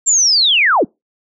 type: linear sweep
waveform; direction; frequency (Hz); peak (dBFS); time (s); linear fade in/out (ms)
sine; down; 7459 to 149.2; -9; 0.06-0.85; 20
effects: noise-tail reverb RT60 0.2 s tail -26 dB re dry